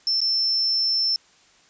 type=tone with dropouts; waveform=sine; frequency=5340 Hz; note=E8; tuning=22 cents sharp; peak=-19 dBFS; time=0.07-1.16 s; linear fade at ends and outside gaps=1 ms; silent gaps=0.205-0.215 s; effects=white hiss -56 dBFS RMS until 1.69 s + resampled to 16000 Hz